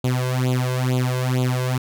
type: tone with flanger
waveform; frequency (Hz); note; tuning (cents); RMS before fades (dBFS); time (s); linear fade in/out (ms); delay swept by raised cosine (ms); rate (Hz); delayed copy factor
sawtooth; 127; B2; +49; -21; 0.04-1.78; 5; 0.27 to 1.97; 2.2; +0.9
effects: none